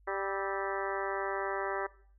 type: harmonic tone with a mistuned harmonic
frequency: 196 Hz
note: G3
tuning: in tune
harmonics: 2 / 3 / 4 / 5 / 6 / 7 / 8 / 9 / 10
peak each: -37 / -39 / -40 / -41 / -42 / -42 / -43 / -44 / -44 dBFS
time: 0.07-1.87 s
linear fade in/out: 10 ms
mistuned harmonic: 7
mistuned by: -77 cents
effects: noise-tail reverb RT60 0.5 s tail -18 dB re dry + added 50 Hz sine -59 dBFS peak until 2.18 s